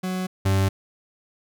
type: tone pair in turn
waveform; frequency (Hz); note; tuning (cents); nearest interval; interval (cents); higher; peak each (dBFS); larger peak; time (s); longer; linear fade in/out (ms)
40% pulse; 185 / 96.68; F#3 / G2; 0 / -23; major seventh; 1123; first; -24 / -17; second; 0.03-0.27 / 0.45-0.69; neither; 10
effects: none